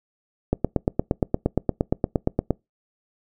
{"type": "click train", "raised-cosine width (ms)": 2, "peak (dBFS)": -6, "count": 18, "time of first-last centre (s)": [0.53, 2.507], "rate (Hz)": 8.6, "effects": ["noise-tail reverb RT60 0.2 s tail -25 dB re dry"]}